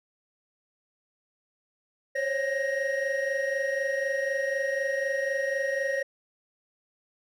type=tone cluster; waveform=triangle; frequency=534 / 558 / 1875 Hz; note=C5 / C#5 / A#6; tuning=+35 / +11 / +10 cents; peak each=-28 dBFS; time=2.15-6.03 s; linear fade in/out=10 ms; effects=tanh soft clip ceiling -16 dBFS